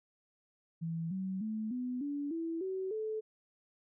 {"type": "tone with pitch steps", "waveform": "sine", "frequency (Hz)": [164.81, 189.32, 217.5, 249.8, 287, 329.6, 378.6, 434.9], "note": ["E3", "F#3", "A3", "B3", "D4", "E4", "F#4", "A4"], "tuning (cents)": [0, 40, -20, 20, -40, 0, 40, -20], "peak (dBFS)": -34, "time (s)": [0.81, 3.21], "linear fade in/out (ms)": 20, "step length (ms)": 300, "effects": []}